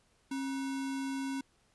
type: tone with sample-and-hold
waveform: sine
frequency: 270 Hz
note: C#4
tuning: 45 cents flat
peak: -33 dBFS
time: 0.31-1.41 s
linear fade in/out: 5 ms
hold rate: 1225 Hz
effects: pink hiss -70 dBFS RMS until 1.74 s + resampled to 24000 Hz